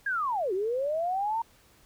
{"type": "linear two-way sweep", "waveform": "sine", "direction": "down then up", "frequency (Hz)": [1661.2, 358.4, 931], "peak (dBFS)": -26, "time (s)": [0.06, 1.42], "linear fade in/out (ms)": 5, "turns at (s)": 0.53, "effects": ["pink hiss -60 dBFS RMS until 1.85 s"]}